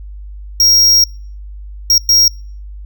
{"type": "tone bursts at uneven times", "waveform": "square", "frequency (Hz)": 5600, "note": "F8", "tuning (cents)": 4, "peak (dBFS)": -7, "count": 3, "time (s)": [[0.6, 1.04], [1.9, 1.98], [2.09, 2.28]], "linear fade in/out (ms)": 2, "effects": ["noise-tail reverb RT60 0.4 s tail -23 dB re dry", "added 50 Hz sine -27 dBFS peak until 2.85 s"]}